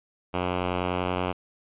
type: tone with pitch glide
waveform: 5% pulse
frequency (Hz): 90.2 to 90.83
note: F#2 to F#2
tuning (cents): -44 to -32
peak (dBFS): -14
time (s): 0.33-1.33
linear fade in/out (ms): 20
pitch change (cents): +12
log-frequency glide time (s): 0.98-1.04
effects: resampled to 8000 Hz